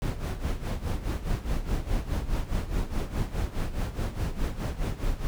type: noise with tremolo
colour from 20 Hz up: brown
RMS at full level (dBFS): -26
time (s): 0.02-5.27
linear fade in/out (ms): 0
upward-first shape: sine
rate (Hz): 4.8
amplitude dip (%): 75
effects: none